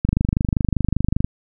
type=click train; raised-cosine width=5 ms; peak=-5 dBFS; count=31; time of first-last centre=0.05-1.245 s; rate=25.1 Hz; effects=none